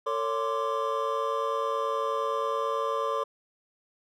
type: tone cluster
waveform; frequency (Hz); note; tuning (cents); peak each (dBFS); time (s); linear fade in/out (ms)
triangle; 450.2 / 559 / 1042 / 1172; A4 / C#5 / C6 / D6; +40 / +14 / -7 / -4; -30; 0.06-3.24; 10
effects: none